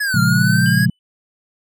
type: linear two-way sweep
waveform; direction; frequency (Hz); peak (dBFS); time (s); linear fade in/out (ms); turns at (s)
square; down then up; 1719 to 1382 to 1672; -18; 0-0.86; 10; 0.2
type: chord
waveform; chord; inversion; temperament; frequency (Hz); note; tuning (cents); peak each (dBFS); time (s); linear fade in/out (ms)
sine; Bb minor seventh; none; equal; 116.54 / 138.59 / 174.61 / 207.7; Bb2 / Db3 / F3 / Ab3; 0 / 0 / 0 / 0; -18 / -18 / -17 / -20; 0.14-0.9; 5
type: tone with exponential decay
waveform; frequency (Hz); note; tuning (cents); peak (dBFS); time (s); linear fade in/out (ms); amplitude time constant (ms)
triangle; 2993; F#7; +19; -26; 0.66-0.99; 1; 70
effects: none